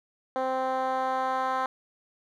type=tone with band-pass filter sweep; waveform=10% pulse; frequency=260.6 Hz; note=C4; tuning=7 cents flat; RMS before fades=-28 dBFS; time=0.36-1.66 s; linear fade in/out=0 ms; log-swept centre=610 to 1000 Hz; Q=1.7; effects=none